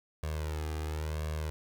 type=tone with flanger; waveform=sawtooth; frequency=77.3 Hz; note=D#2; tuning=11 cents flat; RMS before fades=-35 dBFS; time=0.23-1.5 s; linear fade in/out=0 ms; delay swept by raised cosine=1.8 to 2.49 ms; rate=0.96 Hz; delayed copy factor=+0.9; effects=none